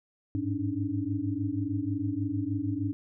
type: tone cluster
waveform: sine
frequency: 100 / 106.4 / 278.4 / 301.9 Hz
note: G2 / G#2 / C#4 / D4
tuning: +35 / +42 / +8 / +48 cents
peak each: -35 / -34 / -32 / -33 dBFS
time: 0.35-2.93 s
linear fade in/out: 0 ms
effects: none